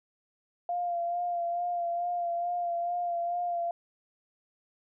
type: tone with vibrato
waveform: sine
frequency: 696 Hz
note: F5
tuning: 6 cents flat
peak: -28 dBFS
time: 0.69-3.71 s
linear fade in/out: 2 ms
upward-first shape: sine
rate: 2.3 Hz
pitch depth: 27 cents each way
effects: none